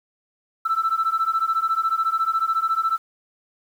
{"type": "beating tone pair", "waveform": "sine", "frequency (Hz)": [1318.5, 1332.5], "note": ["E6", "E6"], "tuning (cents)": [0, 18], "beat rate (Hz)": 14, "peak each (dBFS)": -21, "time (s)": [0.65, 2.98], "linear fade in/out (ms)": 10, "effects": ["tanh soft clip ceiling -14 dBFS", "8-bit"]}